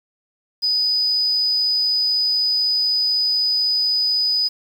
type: tone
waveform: sine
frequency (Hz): 4978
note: D#8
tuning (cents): 0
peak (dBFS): -16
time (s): 0.62-4.49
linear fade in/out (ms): 20
effects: 7-bit